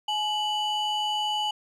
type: ring-modulated tone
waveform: triangle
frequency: 1907 Hz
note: A#6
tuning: 39 cents sharp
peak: -20 dBFS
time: 0.08-1.51 s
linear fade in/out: 5 ms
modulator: 1060 Hz
effects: resampled to 32000 Hz